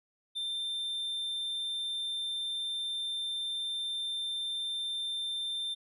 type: tone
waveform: triangle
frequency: 3579 Hz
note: A7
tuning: 29 cents sharp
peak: -31 dBFS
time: 0.35-5.75 s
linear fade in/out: 20 ms
effects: resampled to 32000 Hz